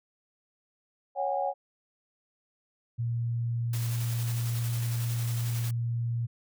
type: chord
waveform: sine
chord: C# suspended fourth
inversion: none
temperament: equal with one note detuned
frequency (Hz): 554.4 / 740 / 816.8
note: C#5 / F#5 / G#5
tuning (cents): 0 / 0 / -29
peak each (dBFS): -31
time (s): 1.15-1.54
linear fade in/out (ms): 50
type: tone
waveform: sine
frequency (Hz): 117.6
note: A#2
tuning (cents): +16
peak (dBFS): -27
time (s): 2.98-6.27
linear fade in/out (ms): 20
type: noise with tremolo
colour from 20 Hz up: white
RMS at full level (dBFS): -40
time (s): 3.73-5.71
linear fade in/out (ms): 5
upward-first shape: square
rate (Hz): 11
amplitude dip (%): 25
effects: none